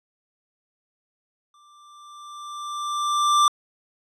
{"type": "tone with exponential growth", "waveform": "square", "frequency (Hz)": 1180, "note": "D6", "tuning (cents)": 8, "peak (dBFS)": -14, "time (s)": [1.54, 3.48], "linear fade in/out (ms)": 2, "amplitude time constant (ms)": 420, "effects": ["low-pass 8000 Hz 12 dB/octave"]}